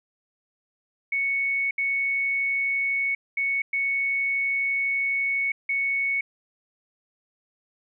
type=tone bursts at uneven times; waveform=sine; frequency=2217 Hz; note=C#7; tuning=in tune; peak=-22 dBFS; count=5; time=1.12-1.71 / 1.78-3.15 / 3.37-3.62 / 3.73-5.52 / 5.69-6.21 s; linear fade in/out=5 ms; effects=none